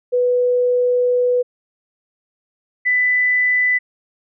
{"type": "tone pair in turn", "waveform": "sine", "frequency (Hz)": [493.7, 1993.7], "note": ["B4", "B6"], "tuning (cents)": [-1, 16], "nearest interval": "2 octaves", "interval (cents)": 2417, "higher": "second", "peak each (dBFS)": [-13, -13], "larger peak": "neither", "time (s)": [[0.12, 1.43], [2.85, 3.79]], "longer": "first", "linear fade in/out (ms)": 20, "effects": []}